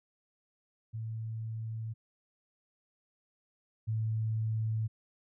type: tone pair in turn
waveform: sine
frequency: 111.7 / 110.42 Hz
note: A2 / A2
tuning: +27 / +7 cents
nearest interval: unison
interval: 20 cents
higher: first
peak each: -35 / -29 dBFS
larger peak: second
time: 0.93-1.94 / 3.87-4.88 s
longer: neither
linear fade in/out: 20 ms
effects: none